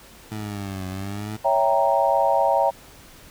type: linear two-way sweep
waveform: 20% pulse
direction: down then up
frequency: 108.9 to 92.5 to 108.9 Hz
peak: -24 dBFS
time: 0.31-1.37 s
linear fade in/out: 10 ms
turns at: 0.87 s
type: chord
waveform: sine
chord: C# diminished seventh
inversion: none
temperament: equal with one note detuned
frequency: 557.6 / 659.3 / 784 / 932.3 Hz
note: C#5 / E5 / G5 / Bb5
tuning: +10 / 0 / 0 / 0 cents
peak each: -22 dBFS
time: 1.44-2.71 s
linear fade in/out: 20 ms
effects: pink hiss -47 dBFS RMS until 3.3 s